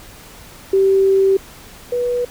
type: tone pair in turn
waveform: sine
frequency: 387.5 / 488.2 Hz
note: G4 / B4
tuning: -20 / -20 cents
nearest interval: major third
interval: 400 cents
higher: second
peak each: -10 / -16 dBFS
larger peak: first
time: 0.73-1.37 / 1.92-2.25 s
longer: first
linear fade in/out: 5 ms
effects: pink hiss -40 dBFS RMS until 2.3 s